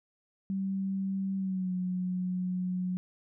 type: tone with pitch glide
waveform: sine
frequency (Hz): 193.2 to 182.36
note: G3 to F#3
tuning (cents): -25 to -25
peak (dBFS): -29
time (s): 0.5-2.97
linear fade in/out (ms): 0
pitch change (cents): -100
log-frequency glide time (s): 1.36-1.73
effects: none